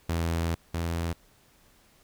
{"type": "tone pair in turn", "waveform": "sawtooth", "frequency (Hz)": [83.3, 83.93], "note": ["E2", "E2"], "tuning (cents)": [19, 32], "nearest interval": "unison", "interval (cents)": 13, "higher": "second", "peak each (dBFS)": [-22, -24], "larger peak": "first", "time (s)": [[0.09, 0.55], [0.74, 1.13]], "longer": "first", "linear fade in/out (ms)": 5, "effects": ["pink hiss -61 dBFS RMS until 2.03 s"]}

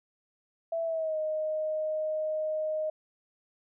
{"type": "tone with pitch glide", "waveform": "sine", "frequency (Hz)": [662, 621.2], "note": ["E5", "D#5"], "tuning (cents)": [7, -3], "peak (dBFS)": -28, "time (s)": [0.72, 2.9], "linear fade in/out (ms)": 5, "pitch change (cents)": -110, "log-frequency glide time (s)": [0.84, 1.18], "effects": []}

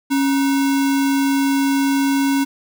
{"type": "tone with sample-and-hold", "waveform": "sine", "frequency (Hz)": 275.2, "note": "C#4", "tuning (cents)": -12, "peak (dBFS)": -14, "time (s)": [0.1, 2.45], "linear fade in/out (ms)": 20, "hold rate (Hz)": 1225, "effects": []}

